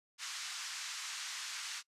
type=band-pass noise; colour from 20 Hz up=white; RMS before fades=-43 dBFS; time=0.18-1.83 s; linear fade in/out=50 ms; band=1100 to 7100 Hz; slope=24 dB/octave; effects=noise-tail reverb RT60 0.1 s tail -23 dB re dry + resampled to 32000 Hz